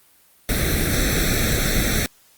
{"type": "noise with comb filter", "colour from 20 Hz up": "pink", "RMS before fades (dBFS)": -20, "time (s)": [0.49, 2.06], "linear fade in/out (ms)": 0, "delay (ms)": 0.51, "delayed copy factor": 0.95, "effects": ["white hiss -55 dBFS RMS until 2.37 s", "Opus 32 kbps"]}